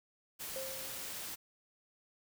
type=noise; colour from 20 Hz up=white; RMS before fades=-43 dBFS; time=0.39-1.36 s; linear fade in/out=20 ms
type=tone with exponential decay; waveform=sine; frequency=530 Hz; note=C5; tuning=22 cents sharp; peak=-38 dBFS; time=0.56-1.35 s; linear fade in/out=0 ms; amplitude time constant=170 ms
effects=none